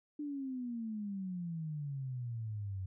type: exponential sweep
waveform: sine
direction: down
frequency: 300 to 92.5 Hz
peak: -37 dBFS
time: 0.19-2.86 s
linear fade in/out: 5 ms
effects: none